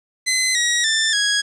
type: tone with pitch steps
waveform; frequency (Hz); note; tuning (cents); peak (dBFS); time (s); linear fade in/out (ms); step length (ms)
15% pulse; 2041 / 1904.3 / 1776.8 / 1657.8; C7 / A#6 / A6 / G#6; -44 / +36 / +16 / -4; -10; 0.26-1.42; 20; 290
effects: resampled to 22050 Hz + 8-bit